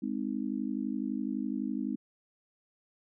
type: chord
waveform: sine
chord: Ab major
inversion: none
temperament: just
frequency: 207.7 / 259.6 / 311.5 Hz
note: Ab3 / C4 / Eb4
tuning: 0 / -13 / +2 cents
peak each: -35 / -34 / -37 dBFS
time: 0.02-1.96 s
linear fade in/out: 10 ms
effects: none